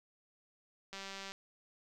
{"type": "click train", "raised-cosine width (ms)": 0.2, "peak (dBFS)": -28, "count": 77, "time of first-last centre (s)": [0.93, 1.32], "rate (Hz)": 195, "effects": []}